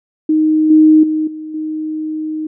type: tone with level steps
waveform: sine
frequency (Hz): 311.1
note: D#4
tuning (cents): 0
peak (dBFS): -9 / -4 / -13 / -24 / -18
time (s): 0.29-2.47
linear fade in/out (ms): 5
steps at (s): 0.7 / 1.03 / 1.27 / 1.54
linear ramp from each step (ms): 5
effects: none